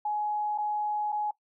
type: tone with dropouts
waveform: sine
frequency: 840 Hz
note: G#5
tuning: 19 cents sharp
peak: -27 dBFS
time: 0.05-1.31 s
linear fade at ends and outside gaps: 5 ms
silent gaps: 0.578-0.583 / 1.121-1.125 s
effects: noise-tail reverb RT60 0.1 s tail -18 dB re dry